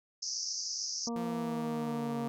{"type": "band-pass noise", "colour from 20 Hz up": "pink", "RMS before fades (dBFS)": -37, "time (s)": [0.22, 1.09], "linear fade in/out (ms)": 10, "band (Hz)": [4900, 6300], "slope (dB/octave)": 96}
{"type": "harmonic tone", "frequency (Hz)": 233.9, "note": "A#3", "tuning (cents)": 6, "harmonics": [1, 2, 3, 4, 5], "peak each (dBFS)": [-34, -40, -44, -46, -48], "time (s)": [1.07, 2.28], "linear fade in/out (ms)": 2}
{"type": "linear sweep", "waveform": "sawtooth", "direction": "down", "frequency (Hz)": [174.61, 138.59], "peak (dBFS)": -36, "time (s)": [1.16, 2.28], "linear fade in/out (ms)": 0}
{"effects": []}